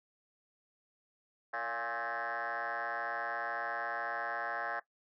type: tone with frequency modulation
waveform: sine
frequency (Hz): 1186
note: D6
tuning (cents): +17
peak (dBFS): -33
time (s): 1.53-4.8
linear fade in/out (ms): 10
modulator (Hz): 122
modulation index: 5
effects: noise-tail reverb RT60 0.1 s tail -18 dB re dry + tanh soft clip ceiling -30 dBFS